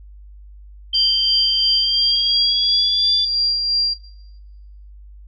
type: tone with pitch glide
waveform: sine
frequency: 3136 to 3480 Hz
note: G7 to A7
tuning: 0 to -20 cents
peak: -18 dBFS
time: 0.93-3.25 s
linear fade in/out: 5 ms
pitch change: +180 cents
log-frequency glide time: 1.75-3.1 s
type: tone with tremolo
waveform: sine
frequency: 4757 Hz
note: D8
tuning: 21 cents sharp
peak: -15 dBFS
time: 0.94-3.94 s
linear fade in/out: 10 ms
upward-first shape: sine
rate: 2.9 Hz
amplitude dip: 40%
effects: noise-tail reverb RT60 1.0 s tail -18 dB re dry + added 50 Hz sine -38 dBFS peak until 5.27 s